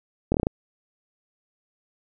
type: slowing click train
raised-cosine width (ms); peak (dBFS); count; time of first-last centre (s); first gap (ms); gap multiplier
2; -8; 6; 0.32-0.469; 23; 1.13
effects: none